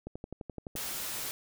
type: click train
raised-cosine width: 2 ms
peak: -26 dBFS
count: 9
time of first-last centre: 0.07-0.754 s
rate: 11.7 Hz
type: noise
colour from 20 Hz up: white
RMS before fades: -37 dBFS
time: 0.76-1.31 s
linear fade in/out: 0 ms
effects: none